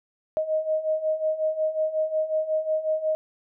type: beating tone pair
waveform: sine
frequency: 622.3 / 627.8 Hz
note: D#5 / D#5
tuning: 0 / +15 cents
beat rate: 5.5 Hz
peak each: -28 / -24 dBFS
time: 0.37-3.15 s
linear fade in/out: 0 ms
effects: none